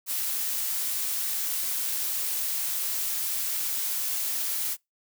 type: noise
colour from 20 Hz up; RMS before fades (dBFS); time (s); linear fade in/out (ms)
blue; -29; 0.06-4.77; 50
effects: noise-tail reverb RT60 0.2 s tail -26 dB re dry